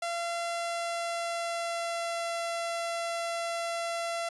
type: tone with pitch glide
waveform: sawtooth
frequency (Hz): 683 to 677.5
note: F5 to E5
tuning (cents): -39 to +47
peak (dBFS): -27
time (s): 0.02-4.29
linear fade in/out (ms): 5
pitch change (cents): -14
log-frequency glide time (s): 0.42-2.39
effects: resampled to 24000 Hz